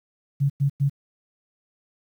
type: tone bursts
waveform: sine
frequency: 140 Hz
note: C#3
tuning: 18 cents sharp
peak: -17 dBFS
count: 3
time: 0.4-0.897 s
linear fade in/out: 20 ms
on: 99 ms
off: 100 ms
effects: 9-bit